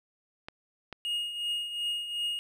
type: clicks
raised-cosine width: 0.3 ms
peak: -23 dBFS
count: 2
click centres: 0.485 / 0.927 s
type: tone with tremolo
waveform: triangle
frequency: 2862 Hz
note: F7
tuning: 42 cents sharp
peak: -26 dBFS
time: 1.05-2.39 s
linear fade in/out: 0 ms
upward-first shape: triangle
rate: 2.7 Hz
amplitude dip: 65%
effects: none